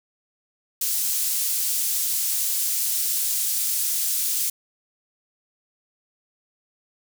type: high-pass noise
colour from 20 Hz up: pink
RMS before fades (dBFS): -24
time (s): 0.81-4.5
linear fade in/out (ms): 5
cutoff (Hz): 7700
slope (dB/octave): 12
effects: none